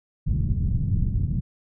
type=low-pass noise; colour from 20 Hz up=white; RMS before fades=-23 dBFS; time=0.26-1.41 s; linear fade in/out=20 ms; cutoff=150 Hz; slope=24 dB/octave; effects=none